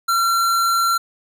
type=tone; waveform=square; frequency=1364 Hz; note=F6; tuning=41 cents flat; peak=-16 dBFS; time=0.08-0.98 s; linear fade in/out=10 ms; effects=none